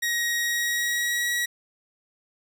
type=tone with pitch glide; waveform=sawtooth; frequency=1889 to 1918.7 Hz; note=A#6 to A#6; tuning=+22 to +49 cents; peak=-20 dBFS; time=0.02-1.46 s; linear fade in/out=10 ms; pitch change=+27 cents; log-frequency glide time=0.4-1.31 s; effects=none